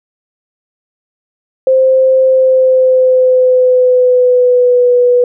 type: tone with pitch glide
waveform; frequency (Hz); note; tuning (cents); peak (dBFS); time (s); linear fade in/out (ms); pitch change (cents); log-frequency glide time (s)
sine; 523.3 to 491.1; C5 to B4; 0 to -10; -5; 1.67-5.24; 2; -110; 2.23-4.93
effects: none